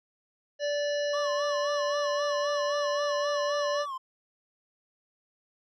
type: harmonic tone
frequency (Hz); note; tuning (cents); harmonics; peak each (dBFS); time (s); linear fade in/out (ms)
582; D5; -16; 1 / 3 / 5 / 7 / 9 / 10; -27 / -37 / -41 / -42 / -44 / -46; 0.59-3.86; 50
type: tone with vibrato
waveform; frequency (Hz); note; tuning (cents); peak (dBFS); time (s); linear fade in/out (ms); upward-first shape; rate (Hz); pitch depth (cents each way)
triangle; 1109; C#6; 0; -31; 1.13-3.98; 10; sine; 3.8; 110
effects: none